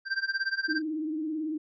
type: tone with tremolo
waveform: square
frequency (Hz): 1572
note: G6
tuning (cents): +4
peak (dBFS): -25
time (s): 0.05-0.82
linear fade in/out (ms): 50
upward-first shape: sine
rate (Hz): 17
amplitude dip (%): 90
type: tone with vibrato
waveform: sine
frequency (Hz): 311.1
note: D#4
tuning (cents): 0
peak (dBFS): -29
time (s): 0.68-1.58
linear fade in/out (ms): 10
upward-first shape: triangle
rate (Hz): 18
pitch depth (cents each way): 77
effects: resampled to 16000 Hz